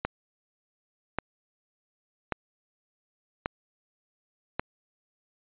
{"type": "click train", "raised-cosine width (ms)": 0.5, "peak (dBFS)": -12, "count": 5, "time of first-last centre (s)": [0.05, 4.595], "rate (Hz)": 0.88, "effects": ["resampled to 8000 Hz"]}